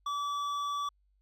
sine tone with hard clipping, 1151 Hz, D6, 35 cents flat, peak -33 dBFS, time 0.06-0.89 s, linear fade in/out 5 ms, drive 9 dB, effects added 49 Hz sine -67 dBFS peak until 1.21 s

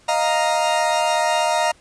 40% pulse chord, Eb suspended second, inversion none, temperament equal, 622.3 / 698.5 / 932.3 Hz, Eb5 / F5 / Bb5, 0 / 0 / 0 cents, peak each -21 / -21 / -20 dBFS, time 0.08-1.72 s, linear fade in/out 10 ms, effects pink hiss -53 dBFS RMS until 1.8 s + resampled to 22050 Hz

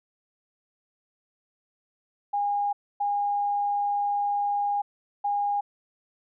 sine tone bursts at uneven times, 815 Hz, G#5, 33 cents flat, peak -23 dBFS, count 3, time 2.33-2.73 / 3-4.82 / 5.24-5.61 s, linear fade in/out 10 ms, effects none

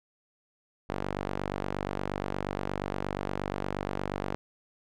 sawtooth tone with band-pass filter, 48.48 Hz, G1, 18 cents flat, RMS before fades -34 dBFS, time 0.89-4.35 s, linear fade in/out 0 ms, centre 690 Hz, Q 0.52, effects none

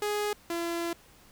sawtooth tone pair in turn, 416.2 / 339.2 Hz, G#4 / E4, +4 / +50 cents, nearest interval major third, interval 354 cents, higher first, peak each -24 / -26 dBFS, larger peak first, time 0.02-0.33 / 0.5-0.93 s, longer second, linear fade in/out 2 ms, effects pink hiss -57 dBFS RMS until 1.31 s

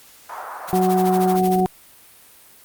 pink band-pass noise, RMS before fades -33 dBFS, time 0.29-1.37 s, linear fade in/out 5 ms, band 730 to 1300 Hz, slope 24 dB/octave
white noise with tremolo, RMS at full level -30 dBFS, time 0.67-1.61 s, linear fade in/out 20 ms, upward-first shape sine, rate 13 Hz, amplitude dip 90%
harmonic tone, 185 Hz, F#3, in tune, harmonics 1 / 2 / 4, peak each -19 / -19 / -19 dBFS, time 0.73-1.66 s, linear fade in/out 0 ms
effects white hiss -48 dBFS RMS until 2.64 s + Opus 48 kbps

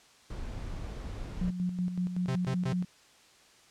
brown noise, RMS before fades -38 dBFS, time 0.3-1.5 s, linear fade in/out 2 ms
sine tone with tremolo, 180 Hz, F#3, 47 cents flat, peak -27 dBFS, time 1.41-2.85 s, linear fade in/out 5 ms, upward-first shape square, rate 5.3 Hz, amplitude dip 55%
45% pulse tone bursts, 130.81 Hz, C3, in tune, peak -29 dBFS, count 3, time 2.28-2.728 s, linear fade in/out 5 ms, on 76 ms, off 110 ms
effects white hiss -59 dBFS RMS until 3.7 s + low-pass 7000 Hz 12 dB/octave

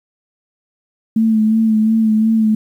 sine tone with vibrato, 220 Hz, A3, in tune, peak -10 dBFS, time 1.16-2.55 s, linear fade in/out 5 ms, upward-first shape sine, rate 2.8 Hz, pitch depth 32 cents each way, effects 8-bit

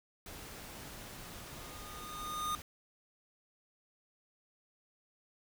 pink noise, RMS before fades -48 dBFS, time 0.26-2.62 s, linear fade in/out 2 ms
square tone with exponential growth, 1226 Hz, D#6, 26 cents flat, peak -33 dBFS, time 1.12-2.55 s, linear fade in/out 0 ms, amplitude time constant 310 ms
effects none

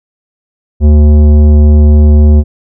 triangle tone with tanh clipping, 74.7 Hz, D2, 30 cents sharp, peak -3 dBFS, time 0.8-2.44 s, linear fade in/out 50 ms, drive 17 dB, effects none

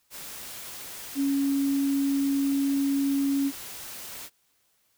sine tone in noise, 277.2 Hz, C#4, in tune, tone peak -22 dBFS, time 1.15-3.52 s, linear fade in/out 50 ms, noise white, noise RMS -40 dBFS, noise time 0.1-4.3 s, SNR +15 dB, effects white hiss -69 dBFS RMS until 4.97 s

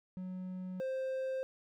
triangle tone pair in turn, 184.4 / 525.3 Hz, F#3 / C5, -6 / +7 cents, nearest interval octave + tritone, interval 1813 cents, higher second, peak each -37 / -32 dBFS, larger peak second, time 0.17-0.8 / 0.8-1.43 s, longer neither, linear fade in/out 0 ms, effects none

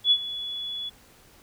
sine tone with ADSR envelope, 3406 Hz, G#7, 43 cents sharp, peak -14 dBFS, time 0.04-0.9 s, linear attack 72 ms, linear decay 61 ms, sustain -16 dB, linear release 17 ms, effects pink hiss -55 dBFS RMS until 1.42 s

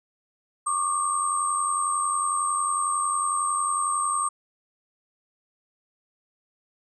sine tone cluster, 1107 / 1198 / 8420 Hz, C#6 / D6 / C9, -3 / +34 / +10 cents, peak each -27 dBFS, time 0.66-4.29 s, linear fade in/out 10 ms, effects none

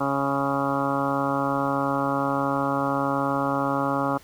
harmonic tone with a mistuned harmonic, 138.59 Hz, C#3, in tune, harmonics 1 / 2 / 3 / 4 / 5 / 6 / 7 / 8 / 9 / 10, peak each -33 / -27 / -36 / -29 / -34 / -30 / -33 / -31 / -31 / -35 dBFS, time 0-4.18 s, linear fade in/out 10 ms, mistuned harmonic 7, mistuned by +33 cents, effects pink hiss -51 dBFS RMS until 4.23 s

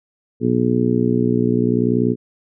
harmonic tone, 60.5 Hz, B1, 35 cents flat, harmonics 2 / 3 / 4 / 5 / 6 / 7, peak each -22 / -23 / -18 / -24 / -23 / -22 dBFS, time 0.4-2.16 s, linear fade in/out 50 ms, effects none

